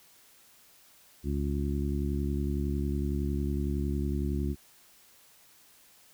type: harmonic tone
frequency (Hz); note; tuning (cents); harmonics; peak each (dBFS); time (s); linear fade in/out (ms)
70.9; C#2; +40; 1 / 2 / 3 / 4 / 5; -30 / -35 / -35 / -37 / -38; 1.23-4.56; 50
effects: white hiss -59 dBFS RMS until 6.13 s